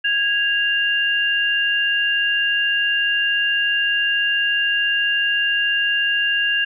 sine tone pair together, 1649.4 / 2794 Hz, G#6 / F7, -12 / 0 cents, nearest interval major sixth, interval 912 cents, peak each -19 dBFS, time 0.04-6.65 s, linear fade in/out 10 ms, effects none

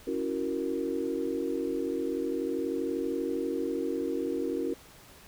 sine chord, F# dominant seventh, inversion second, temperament equal, 277.2 / 329.6 / 370 / 466.2 Hz, C#4 / E4 / F#4 / A#4, 0 / 0 / 0 / 0 cents, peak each -34 dBFS, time 0.07-4.74 s, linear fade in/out 5 ms, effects pink hiss -53 dBFS RMS until 5.27 s

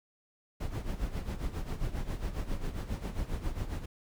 brown noise with tremolo, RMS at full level -32 dBFS, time 0.6-3.86 s, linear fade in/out 10 ms, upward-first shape sine, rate 7.4 Hz, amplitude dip 70%, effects none

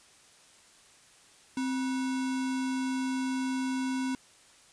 sine tone with sample-and-hold, 261 Hz, C4, 4 cents flat, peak -28 dBFS, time 1.57-4.15 s, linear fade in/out 2 ms, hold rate 1225 Hz, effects white hiss -58 dBFS RMS until 4.72 s + resampled to 22050 Hz

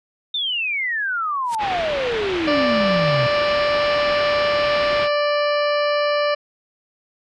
sine exponential sweep, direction down, 3661 to 123.47 Hz, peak -20 dBFS, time 0.34-3.27 s, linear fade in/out 5 ms
white noise with exponential growth, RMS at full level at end -26 dBFS, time 1.44-1.55 s, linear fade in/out 1 ms, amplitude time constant 23 ms
white low-pass noise, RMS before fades -28 dBFS, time 1.58-5.09 s, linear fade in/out 50 ms, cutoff 3200 Hz, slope 24 dB/octave
harmonic tone, 587.3 Hz, D5, in tune, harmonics 1 / 2 / 3 / 4 / 5 / 7 / 8 / 9, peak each -18 / -24 / -28 / -30 / -32 / -35 / -36 / -37 dBFS, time 2.47-6.35 s, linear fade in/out 10 ms
effects resampled to 24000 Hz

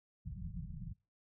white low-pass noise, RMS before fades -44 dBFS, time 0.25-0.94 s, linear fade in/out 20 ms, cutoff 190 Hz, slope 96 dB/octave, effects noise-tail reverb RT60 0.3 s tail -25 dB re dry

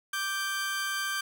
sawtooth tone pair together, 1174.7 / 1568 Hz, D6 / G6, 0 / 0 cents, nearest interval perfect fourth, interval 500 cents, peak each -32 / -27 dBFS, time 0.13-1.21 s, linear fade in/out 5 ms, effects none

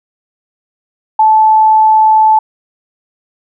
sine tone, 871 Hz, A5, 18 cents flat, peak -4 dBFS, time 1.19-2.39 s, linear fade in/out 5 ms, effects none

